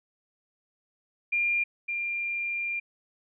sine tone pair in turn, 2400 / 2391 Hz, D7 / D7, +37 / +30 cents, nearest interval unison, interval 7 cents, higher first, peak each -23 / -28 dBFS, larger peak first, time 1.32-1.64 / 1.88-2.8 s, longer second, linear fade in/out 10 ms, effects none

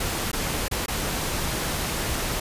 pink noise with dropouts, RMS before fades -27 dBFS, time 0-2.4 s, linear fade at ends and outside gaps 5 ms, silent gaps 0.316-0.33 / 0.683-0.712 / 0.861-0.881 s, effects resampled to 32000 Hz

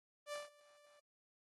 sawtooth tone with ADSR envelope, 587.3 Hz, D5, in tune, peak -37 dBFS, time 0.26-1 s, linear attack 69 ms, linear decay 160 ms, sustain -24 dB, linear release 10 ms, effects AAC 32 kbps

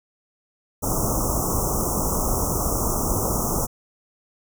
pink band-stop noise, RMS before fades -23 dBFS, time 0.82-3.67 s, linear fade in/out 20 ms, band 1300 to 5600 Hz, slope 96 dB/octave, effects none

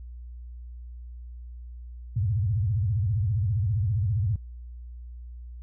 sine tone with vibrato, 102.6 Hz, G#2, 21 cents flat, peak -22 dBFS, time 2.16-4.36 s, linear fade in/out 5 ms, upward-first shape sine, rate 15 Hz, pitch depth 280 cents each way, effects added 60 Hz sine -38 dBFS peak until 5.62 s

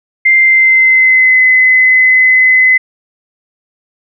sine tone with pitch glide, 2093 to 2031 Hz, C7 to B6, 0 to +48 cents, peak -4 dBFS, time 0.25-2.78 s, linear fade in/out 10 ms, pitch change -52 cents, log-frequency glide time 0.37-1.42 s, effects none

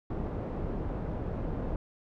pink low-pass noise, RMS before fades -34 dBFS, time 0.1-1.76 s, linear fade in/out 2 ms, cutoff 630 Hz, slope 12 dB/octave, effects none

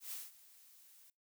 blue noise with ADSR envelope, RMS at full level -43 dBFS, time 0-1.1 s, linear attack 120 ms, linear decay 190 ms, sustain -19 dB, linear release 3 ms, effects noise-tail reverb RT60 0.2 s tail -23 dB re dry

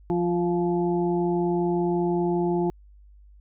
harmonic tone with a mistuned harmonic, 174.61 Hz, F3, in tune, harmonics 1 / 2 / 4 / 5, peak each -26 / -23 / -33 / -33 dBFS, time 0.1-2.7 s, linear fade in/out 0 ms, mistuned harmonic 5, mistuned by -24 cents, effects added 50 Hz sine -48 dBFS peak until 3.4 s

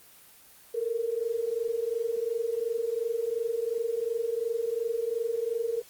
sine tone pair together, 447.2 / 470 Hz, A4 / A#4, +28 / +14 cents, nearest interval minor second, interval 86 cents, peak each -31 / -29 dBFS, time 0.74-5.82 s, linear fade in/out 10 ms, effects white hiss -54 dBFS RMS until 5.89 s + Opus 24 kbps

